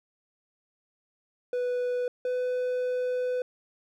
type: tone pair in turn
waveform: triangle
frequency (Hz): 493.9 / 500.5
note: B4 / B4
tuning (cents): 0 / +23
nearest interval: unison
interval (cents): 23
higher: second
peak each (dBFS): -24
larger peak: neither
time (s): 1.53-2.08 / 2.25-3.42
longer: second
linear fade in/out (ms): 2
effects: none